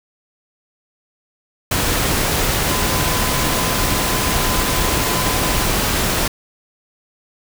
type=tone in noise; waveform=sine; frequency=1015 Hz; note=B5; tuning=47 cents sharp; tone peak=-27 dBFS; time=2.71-5.66 s; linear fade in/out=5 ms; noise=pink; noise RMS=-18 dBFS; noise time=1.71-6.28 s; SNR=-12 dB; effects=none